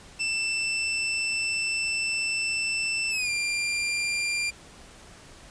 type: tone with pitch glide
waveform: sawtooth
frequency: 2663 to 2386 Hz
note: E7 to D7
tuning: +17 to +27 cents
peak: -22 dBFS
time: 0.19-4.51 s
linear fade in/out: 20 ms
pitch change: -190 cents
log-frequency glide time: 3.1-3.3 s
effects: pink hiss -49 dBFS RMS until 5.5 s + resampled to 22050 Hz